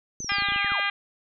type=linear sweep; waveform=sine; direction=down; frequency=6272 to 540 Hz; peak=-32 dBFS; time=0.2-0.8 s; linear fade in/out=0 ms
type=clicks; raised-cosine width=3 ms; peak=-27 dBFS; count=10; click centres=0.204 / 0.245 / 0.32 / 0.385 / 0.422 / 0.487 / 0.521 / 0.561 / 0.646 / 0.72 s
type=harmonic tone; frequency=402.4 Hz; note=G4; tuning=45 cents sharp; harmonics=2 / 3 / 4 / 5 / 6 / 7 / 8 / 9 / 10; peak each=-35 / -31 / -29 / -29 / -30 / -36 / -33 / -42 / -41 dBFS; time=0.29-0.9 s; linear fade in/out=5 ms
effects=none